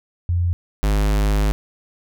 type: tone pair in turn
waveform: sine / square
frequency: 87.31 / 51.35 Hz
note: F2 / G#1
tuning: 0 / -19 cents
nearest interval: major sixth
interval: 919 cents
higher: first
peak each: -16 dBFS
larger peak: neither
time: 0.29-0.53 / 0.83-1.52 s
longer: second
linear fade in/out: 0 ms
effects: none